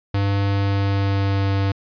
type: tone with pitch glide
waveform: square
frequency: 99.6 to 98.17 Hz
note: G2 to G2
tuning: +28 to +3 cents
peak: -18 dBFS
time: 0.14-1.72 s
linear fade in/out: 5 ms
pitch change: -25 cents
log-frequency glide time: 0.46-1.54 s
effects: resampled to 11025 Hz